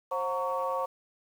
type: tone cluster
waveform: sine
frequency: 532 / 725 / 920 / 1123 Hz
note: C5 / F#5 / A#5 / C#6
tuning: +29 / -35 / -23 / +22 cents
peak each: -31 / -37 / -34 / -32 dBFS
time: 0.11-0.86 s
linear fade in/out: 10 ms
effects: tanh soft clip ceiling -19 dBFS + 9-bit